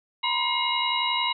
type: tone cluster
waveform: sine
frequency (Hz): 951 / 1022 / 2143 / 2869 / 3855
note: A#5 / C6 / C7 / F7 / B7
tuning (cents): +34 / -41 / +41 / +46 / -43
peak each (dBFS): -29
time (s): 0.23-1.33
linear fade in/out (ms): 10
effects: none